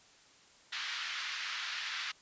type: band-pass noise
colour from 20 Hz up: pink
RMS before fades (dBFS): -39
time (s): 0.72-2.12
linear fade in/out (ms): 10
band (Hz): 1400 to 4900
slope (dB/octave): 24
effects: white hiss -61 dBFS RMS until 2.21 s + resampled to 16000 Hz